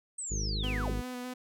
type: linear sweep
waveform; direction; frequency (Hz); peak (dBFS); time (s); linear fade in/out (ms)
sine; down; 8372 to 57.4; -35; 0.18-0.93; 5
type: harmonic tone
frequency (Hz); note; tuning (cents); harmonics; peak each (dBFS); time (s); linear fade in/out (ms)
51.91; G#1; 0; 1 / 2 / 3 / 4 / 6 / 7 / 8 / 9; -32 / -38 / -42 / -44 / -48 / -49 / -50 / -51; 0.3-1.02; 20
type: tone with vibrato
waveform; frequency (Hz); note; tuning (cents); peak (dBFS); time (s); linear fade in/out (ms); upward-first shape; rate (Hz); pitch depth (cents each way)
sawtooth; 249.5; B3; +18; -33; 0.63-1.34; 10; square; 4.9; 15
effects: none